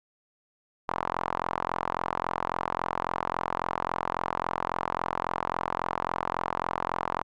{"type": "tone with band-pass filter", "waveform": "sawtooth", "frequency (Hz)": 43.65, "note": "F1", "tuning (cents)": 0, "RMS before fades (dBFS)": -31, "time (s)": [0.88, 7.23], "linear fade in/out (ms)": 10, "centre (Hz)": 1000, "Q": 3.2, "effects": []}